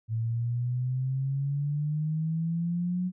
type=exponential sweep; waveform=sine; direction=up; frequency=111.4 to 184 Hz; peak=-26 dBFS; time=0.08-3.12 s; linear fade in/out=50 ms; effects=none